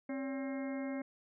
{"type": "harmonic tone with a mistuned harmonic", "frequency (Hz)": 266.6, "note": "C4", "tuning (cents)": 33, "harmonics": [1, 2, 3, 4, 5, 6, 7, 8], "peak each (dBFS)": [-37, -43, -52, -55, -58, -55, -57, -51], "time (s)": [0.09, 1.02], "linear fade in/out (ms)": 5, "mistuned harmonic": 2, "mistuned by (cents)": 100, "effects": []}